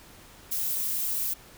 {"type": "noise", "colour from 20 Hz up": "violet", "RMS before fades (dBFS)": -29, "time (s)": [0.51, 1.34], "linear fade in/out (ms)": 10, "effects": ["pink hiss -51 dBFS RMS until 1.57 s"]}